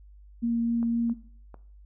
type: tone with vibrato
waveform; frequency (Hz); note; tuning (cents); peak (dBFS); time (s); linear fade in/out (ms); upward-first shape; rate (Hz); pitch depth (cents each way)
sine; 233.1; A#3; 0; -23; 0.42-1.14; 20; triangle; 3.9; 8
type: clicks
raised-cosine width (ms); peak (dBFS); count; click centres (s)
1; -29 / -33 / -31; 3; 0.829 / 1.097 / 1.543
effects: noise-tail reverb RT60 0.5 s tail -17 dB re dry + added 50 Hz sine -48 dBFS peak until 1.85 s